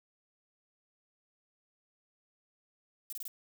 violet noise bursts, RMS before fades -41 dBFS, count 4, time 3.1-3.279 s, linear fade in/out 0 ms, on 26 ms, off 25 ms, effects none

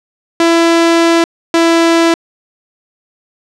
sawtooth tone pair in turn, 334.4 / 333 Hz, E4 / E4, +25 / +18 cents, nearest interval unison, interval 7 cents, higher first, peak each -3 dBFS, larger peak neither, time 0.4-1.24 / 1.54-2.14 s, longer first, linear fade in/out 2 ms, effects low-pass 7000 Hz 12 dB/octave

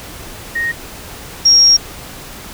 sine tone pair in turn, 1864.7 / 5588 Hz, A#6 / F8, 0 / 0 cents, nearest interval octave + perfect fifth, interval 1900 cents, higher second, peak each -15 / -5 dBFS, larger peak second, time 0.55-0.72 / 1.45-1.77 s, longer second, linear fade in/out 10 ms, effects pink hiss -32 dBFS RMS until 2.53 s

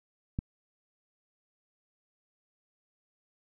click, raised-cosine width 5 ms, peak -18 dBFS, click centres 0.389 s, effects none

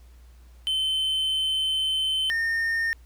triangle tone pair in turn, 3072 / 1826.6 Hz, G7 / A#6, -36 / -36 cents, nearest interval major sixth, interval 900 cents, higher first, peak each -21 dBFS, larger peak neither, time 0.67-2.3 / 2.3-2.93 s, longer first, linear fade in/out 0 ms, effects added 60 Hz sine -47 dBFS peak until 3.05 s + pink hiss -62 dBFS RMS until 3.05 s

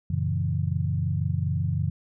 sine chord, F# dominant seventh, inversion none, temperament equal with one note detuned, 92.5 / 116.54 / 139.07 / 164.81 Hz, F#2 / A#2 / C#3 / E3, 0 / 0 / +6 / 0 cents, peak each -27 / -31 / -28 / -30 dBFS, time 0.1-1.9 s, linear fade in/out 5 ms, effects none

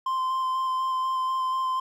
triangle tone with vibrato, 1041 Hz, C6, 9 cents flat, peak -22 dBFS, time 0.06-1.8 s, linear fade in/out 5 ms, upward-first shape square, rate 4.1 Hz, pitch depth 10 cents each way, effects none

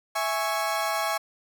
30% pulse chord, C# minor, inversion first, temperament equal, 659.3 / 830.6 / 1108.7 Hz, E5 / G#5 / C#6, 0 / 0 / 0 cents, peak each -27 dBFS, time 0.15-1.18 s, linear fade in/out 10 ms, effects none

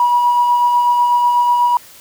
triangle tone with tremolo, 968 Hz, B5, 35 cents flat, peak -5 dBFS, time 0-1.77 s, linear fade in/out 2 ms, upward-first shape sine, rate 8.1 Hz, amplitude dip 40%, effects tanh soft clip ceiling -7 dBFS + white hiss -41 dBFS RMS until 2 s

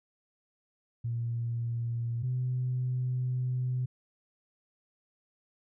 sine tone pair in turn, 117.4 / 126.39 Hz, A#2 / B2, +13 / +40 cents, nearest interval minor second, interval 127 cents, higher second, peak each -29 / -27 dBFS, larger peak second, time 1.04-2.23 / 2.23-3.86 s, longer second, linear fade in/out 10 ms, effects tanh soft clip ceiling -23 dBFS

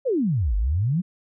sine exponential two-way sweep, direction down then up, 571 to 46.86 to 193.3 Hz, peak -19 dBFS, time 0.05-1.02 s, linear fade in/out 20 ms, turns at 0.56 s, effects none

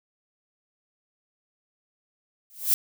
violet noise with exponential growth, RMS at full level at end -17 dBFS, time 2.5-2.74 s, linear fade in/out 0 ms, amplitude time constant 52 ms, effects none

